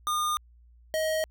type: tone pair in turn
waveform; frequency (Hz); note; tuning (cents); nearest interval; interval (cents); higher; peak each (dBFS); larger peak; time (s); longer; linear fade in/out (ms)
square; 1216 / 630.5; D#6 / D#5; -40 / +23; major seventh; 1137; first; -26; neither; 0.07-0.37 / 0.94-1.24; neither; 0
effects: added 59 Hz sine -53 dBFS peak until 1.3 s